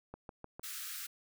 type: click train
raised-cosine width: 1 ms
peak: -31 dBFS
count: 4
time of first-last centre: 0.14-0.595 s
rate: 6.59 Hz
type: high-pass noise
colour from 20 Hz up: white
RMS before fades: -43 dBFS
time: 0.63-1.07 s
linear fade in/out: 10 ms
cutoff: 1200 Hz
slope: 96 dB/octave
effects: none